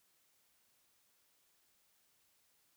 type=silence; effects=white hiss -74 dBFS RMS until 2.76 s